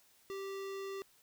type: tone with notch filter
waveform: square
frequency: 390.8 Hz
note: G4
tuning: 5 cents flat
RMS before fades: -42 dBFS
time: 0.3-1.02 s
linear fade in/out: 0 ms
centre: 10000 Hz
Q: 1.2
effects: white hiss -67 dBFS RMS until 1.22 s